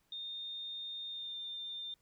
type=tone with pitch glide; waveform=sine; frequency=3650 to 3604 Hz; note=A#7 to A7; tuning=-37 to +41 cents; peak=-40 dBFS; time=0.12-1.94 s; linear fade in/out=2 ms; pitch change=-22 cents; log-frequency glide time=1.09-1.38 s; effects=pink hiss -75 dBFS RMS until 2.01 s